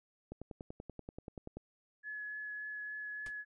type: click train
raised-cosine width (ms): 2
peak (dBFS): -31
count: 14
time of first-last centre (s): 0.32-1.57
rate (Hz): 10.4
type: tone with vibrato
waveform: sine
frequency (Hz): 1700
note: G#6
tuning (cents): +40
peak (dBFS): -40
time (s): 2.03-3.45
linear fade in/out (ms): 50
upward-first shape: triangle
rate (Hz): 3.5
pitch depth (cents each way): 10
type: noise with exponential decay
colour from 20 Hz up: pink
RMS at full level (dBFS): -45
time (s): 3.26-3.34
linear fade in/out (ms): 2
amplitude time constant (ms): 16
effects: resampled to 22050 Hz